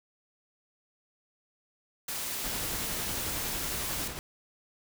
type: noise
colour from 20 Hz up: white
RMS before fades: -35 dBFS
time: 2.08-4.08 s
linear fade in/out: 5 ms
type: noise with tremolo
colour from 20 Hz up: pink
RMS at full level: -37 dBFS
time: 2.44-4.19 s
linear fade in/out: 0 ms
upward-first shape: sine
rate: 11 Hz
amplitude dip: 40%
effects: none